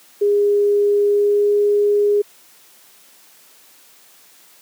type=tone with pitch glide; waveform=sine; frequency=409.1 to 411.7 Hz; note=G#4 to G#4; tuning=-26 to -15 cents; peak=-12 dBFS; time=0.21-2.22 s; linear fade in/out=10 ms; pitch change=+11 cents; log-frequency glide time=1.06-1.52 s; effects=white hiss -49 dBFS RMS until 4.61 s + high-pass 200 Hz 12 dB/octave